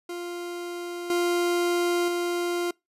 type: tone with level steps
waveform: 40% pulse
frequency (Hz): 349.2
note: F4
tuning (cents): 0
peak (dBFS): -31 / -21 / -24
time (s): 0.09-2.71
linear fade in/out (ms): 5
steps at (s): 1.1 / 2.08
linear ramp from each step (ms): 2
effects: noise-tail reverb RT60 0.2 s tail -25 dB re dry + resampled to 32000 Hz